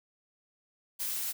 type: noise with amplitude modulation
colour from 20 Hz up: blue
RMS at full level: -33 dBFS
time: 0.99-1.33 s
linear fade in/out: 20 ms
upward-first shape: sine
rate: 225 Hz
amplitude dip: 25%
effects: none